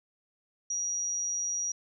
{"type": "tone", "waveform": "sine", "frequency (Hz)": 5760, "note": "F#8", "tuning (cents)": -47, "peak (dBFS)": -29, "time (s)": [0.7, 1.72], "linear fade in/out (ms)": 5, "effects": []}